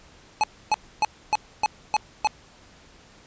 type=tone bursts; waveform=square; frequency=853 Hz; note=G#5; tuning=46 cents sharp; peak=-18 dBFS; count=7; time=0.41-2.272 s; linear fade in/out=0 ms; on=26 ms; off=280 ms; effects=pink hiss -52 dBFS RMS until 3.26 s + resampled to 16000 Hz